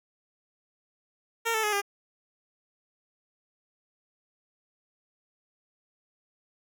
10% pulse tone with pitch steps, 459.4 / 439.7 / 420.8 / 402.7 Hz, A#4 / A4 / G#4 / G4, -25 / -1 / +23 / +47 cents, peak -17 dBFS, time 1.45-1.818 s, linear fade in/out 20 ms, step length 92 ms, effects none

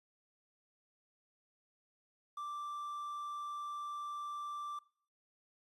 triangle tone with quantisation, 1174.7 Hz, D6, in tune, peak -38 dBFS, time 2.37-4.79 s, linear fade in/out 5 ms, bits 11, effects noise-tail reverb RT60 0.5 s tail -21 dB re dry + resampled to 32000 Hz

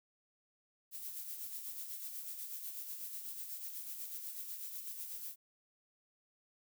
violet noise with tremolo, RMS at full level -43 dBFS, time 0.91-5.36 s, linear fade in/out 50 ms, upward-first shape sine, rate 8.1 Hz, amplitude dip 45%, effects none

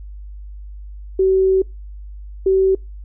sine tone pair in turn, 379.9 / 381.9 Hz, F#4 / G4, +46 / -45 cents, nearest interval unison, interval 9 cents, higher second, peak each -11 dBFS, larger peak neither, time 1.19-1.62 / 2.46-2.75 s, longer first, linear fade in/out 5 ms, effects noise-tail reverb RT60 0.2 s tail -24 dB re dry + added 50 Hz sine -31 dBFS peak until 3.04 s

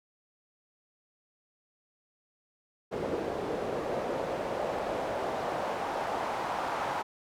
pink noise with band-pass filter sweep, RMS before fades -33 dBFS, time 2.91-7.03 s, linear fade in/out 20 ms, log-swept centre 440 to 910 Hz, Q 1.8, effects none

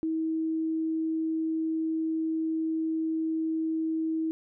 sine tone, 320.6 Hz, E4, 48 cents flat, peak -26 dBFS, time 0.03-4.31 s, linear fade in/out 0 ms, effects none

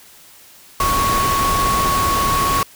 sine tone in noise, 1108.7 Hz, C#6, in tune, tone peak -16 dBFS, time 0.8-2.63 s, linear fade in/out 2 ms, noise pink, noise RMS -21 dBFS, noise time 0.8-2.63 s, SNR +2 dB, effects white hiss -45 dBFS RMS until 2.75 s

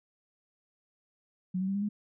sine tone with pitch steps, 183.9 / 189.62 / 195.51 / 201.6 / 207.9 Hz, F#3 / F#3 / G3 / G3 / G#3, -10 / +43 / -4 / +49 / +2 cents, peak -28 dBFS, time 1.54-1.89 s, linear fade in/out 10 ms, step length 70 ms, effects none

